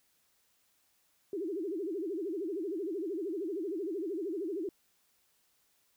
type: tone with vibrato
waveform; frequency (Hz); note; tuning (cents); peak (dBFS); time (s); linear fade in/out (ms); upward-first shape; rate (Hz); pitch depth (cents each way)
sine; 360; F#4; -47; -33; 1.33-4.69; 2; sine; 13; 250
effects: white hiss -72 dBFS RMS until 5.96 s